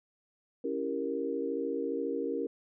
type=chord; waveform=sine; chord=C# diminished seventh; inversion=none; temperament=equal; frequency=277.2 / 329.6 / 392 / 466.2 Hz; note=C#4 / E4 / G4 / Bb4; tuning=0 / 0 / 0 / 0 cents; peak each=-36 / -38 / -37 / -34 dBFS; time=0.64-2.47 s; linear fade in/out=5 ms; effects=none